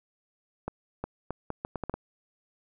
accelerating click train, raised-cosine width 1 ms, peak -18 dBFS, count 9, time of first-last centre 0.68-1.94 s, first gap 360 ms, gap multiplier 0.74, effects none

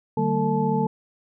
sine tone cluster, 150.4 / 194.2 / 228.6 / 447.3 / 868 Hz, D3 / G3 / A#3 / A4 / A5, +42 / -16 / -34 / +28 / -24 cents, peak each -26 dBFS, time 0.17-0.87 s, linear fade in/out 5 ms, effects none

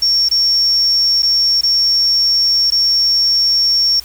sine tone with dropouts, 5490 Hz, F8, 31 cents flat, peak -10 dBFS, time 0.02-4 s, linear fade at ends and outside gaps 5 ms, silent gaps 0.288-0.312 / 1.223-1.229 / 1.611-1.633 / 2.704-2.72 s, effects added 60 Hz sine -41 dBFS peak until 4.04 s + white hiss -38 dBFS RMS until 4.04 s

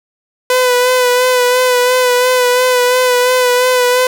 sawtooth tone with vibrato, 500 Hz, B4, 21 cents sharp, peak -5 dBFS, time 0.5-4.07 s, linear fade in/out 2 ms, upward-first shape sine, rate 2.9 Hz, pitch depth 29 cents each way, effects none

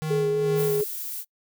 square tone with tremolo, 155.56 Hz, D#3, in tune, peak -26 dBFS, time 0.02-0.81 s, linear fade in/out 0 ms, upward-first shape sine, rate 2.3 Hz, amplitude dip 55%
sine tone with vibrato, 419.9 Hz, G#4, 19 cents sharp, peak -21 dBFS, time 0.1-0.84 s, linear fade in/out 10 ms, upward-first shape sine, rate 4.2 Hz, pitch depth 20 cents each way
violet noise, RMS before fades -33 dBFS, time 0.55-1.25 s, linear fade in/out 50 ms
effects noise-tail reverb RT60 0.1 s tail -25 dB re dry

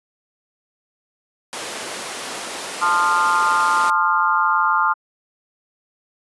pink noise, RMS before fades -27 dBFS, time 1.53-3.9 s, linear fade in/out 0 ms
sine chord, F dominant seventh, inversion first, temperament equal with one note detuned, 880 / 1046.5 / 1218.9 / 1396.9 Hz, A5 / C6 / Eb6 / F6, 0 / 0 / -36 / 0 cents, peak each -21 / -21 / -19 / -20 dBFS, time 2.81-4.94 s, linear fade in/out 20 ms
effects high-pass 400 Hz 12 dB/octave + resampled to 24000 Hz

